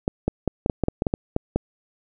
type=clicks; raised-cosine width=2 ms; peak=-7 dBFS; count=12; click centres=0.079 / 0.28 / 0.477 / 0.661 / 0.698 / 0.837 / 0.884 / 1.021 / 1.068 / 1.139 / 1.364 / 1.56 s; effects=none